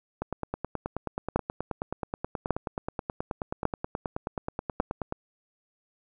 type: two click trains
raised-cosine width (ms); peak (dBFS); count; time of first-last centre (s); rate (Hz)
1; -9 / -16; 4 / 47; 1.36-4.8 / 0.22-5.124; 0.872 / 9.38
effects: none